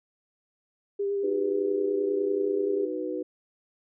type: tone with vibrato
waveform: sine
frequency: 400.7 Hz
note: G4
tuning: 38 cents sharp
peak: -25 dBFS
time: 0.99-2.86 s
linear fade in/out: 10 ms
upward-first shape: sine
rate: 9 Hz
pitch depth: 17 cents each way
type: chord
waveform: sine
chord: B major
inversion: first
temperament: just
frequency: 308.7 / 370.4 / 493.9 Hz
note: D#4 / F#4 / B4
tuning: -14 / +2 / 0 cents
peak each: -33 dBFS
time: 1.23-3.23 s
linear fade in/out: 10 ms
effects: none